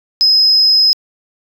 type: tone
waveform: sine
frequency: 5090 Hz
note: D#8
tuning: 39 cents sharp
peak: -6 dBFS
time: 0.21-0.93 s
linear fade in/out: 0 ms
effects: tanh soft clip ceiling -2 dBFS